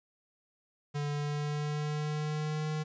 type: tone with pitch glide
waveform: square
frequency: 145.9 to 153.86 Hz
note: D3 to D#3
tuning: -11 to -19 cents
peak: -32 dBFS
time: 0.94-2.84 s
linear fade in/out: 20 ms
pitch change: +92 cents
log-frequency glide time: 1.1-2.68 s
effects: resampled to 16000 Hz + 11-bit